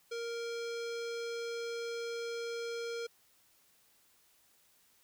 square tone with low-pass filter, 466.2 Hz, A#4, in tune, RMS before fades -39 dBFS, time 0.11-3.07 s, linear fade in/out 10 ms, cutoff 5500 Hz, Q 1.7, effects white hiss -68 dBFS RMS until 5.03 s

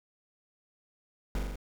brown noise with echo, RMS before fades -30 dBFS, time 1.35-1.39 s, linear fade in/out 2 ms, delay 42 ms, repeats 4, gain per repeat -2 dB, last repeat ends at 1.558 s, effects none

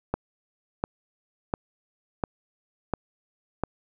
click train, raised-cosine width 1 ms, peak -11 dBFS, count 6, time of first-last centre 0.14-3.637 s, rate 1.43 Hz, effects none

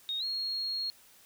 sine tone with pitch glide, 3729 to 4283 Hz, A#7 to C8, 0 to +40 cents, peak -31 dBFS, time 0.09-0.9 s, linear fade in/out 0 ms, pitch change +240 cents, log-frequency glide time 0.19-0.24 s, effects white hiss -59 dBFS RMS until 1.25 s

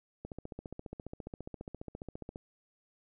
click train, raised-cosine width 2 ms, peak -28 dBFS, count 32, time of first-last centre 0.25-2.359 s, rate 14.7 Hz, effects none

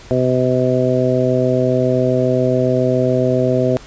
harmonic tone, 127.3 Hz, C3, 47 cents flat, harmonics 1 / 2 / 3 / 4 / 5, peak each -19 / -19 / -19 / -19 / -19 dBFS, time 0.11-3.77 s, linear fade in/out 0 ms, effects pink hiss -40 dBFS RMS until 3.86 s + resampled to 16000 Hz

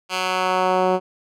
10% pulse tone with band-pass filter sweep, 185 Hz, F#3, in tune, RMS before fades -20 dBFS, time 0.09-1 s, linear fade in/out 50 ms, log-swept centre 3200 to 430 Hz, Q 0.75, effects none

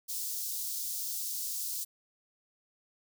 white high-pass noise, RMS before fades -36 dBFS, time 0.08-1.85 s, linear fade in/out 20 ms, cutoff 4600 Hz, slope 24 dB/octave, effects none

